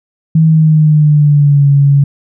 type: tone with pitch glide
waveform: sine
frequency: 160 to 140.91 Hz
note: D#3 to C#3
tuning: +49 to +29 cents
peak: -4 dBFS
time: 0.35-2.04 s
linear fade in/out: 5 ms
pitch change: -220 cents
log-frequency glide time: 0.46-1.68 s
effects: none